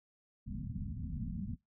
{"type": "low-pass noise", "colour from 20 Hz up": "white", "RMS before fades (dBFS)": -40, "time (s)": [0.46, 1.56], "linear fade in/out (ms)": 20, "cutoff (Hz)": 240, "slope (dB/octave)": 96, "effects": ["noise-tail reverb RT60 0.2 s tail -24 dB re dry"]}